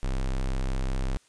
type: tone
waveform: square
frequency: 32.7 Hz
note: C1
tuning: in tune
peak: -26 dBFS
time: 0.03-1.17 s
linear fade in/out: 0 ms
effects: white hiss -62 dBFS RMS until 1.28 s + resampled to 22050 Hz